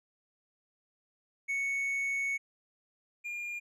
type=tone pair in turn; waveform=triangle; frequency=2217 / 2411 Hz; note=C#7 / D7; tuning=0 / +45 cents; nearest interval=minor second; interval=145 cents; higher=second; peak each=-28 / -34 dBFS; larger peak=first; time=1.48-2.38 / 3.24-3.6 s; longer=first; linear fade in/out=20 ms; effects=resampled to 32000 Hz